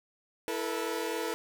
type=chord; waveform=sawtooth; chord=E suspended fourth; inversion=none; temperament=equal with one note detuned; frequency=329.6 / 440 / 483.7 Hz; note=E4 / A4 / B4; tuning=0 / 0 / -36 cents; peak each=-33 / -31 / -32 dBFS; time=0.48-1.34 s; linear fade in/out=0 ms; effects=9-bit